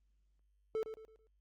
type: tone with echo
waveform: triangle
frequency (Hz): 440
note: A4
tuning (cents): 0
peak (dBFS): -31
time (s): 0.75-0.83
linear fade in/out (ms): 0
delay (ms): 110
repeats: 4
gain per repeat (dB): -9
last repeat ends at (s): 1.27
effects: added 50 Hz sine -70 dBFS peak until 1.4 s + Opus 32 kbps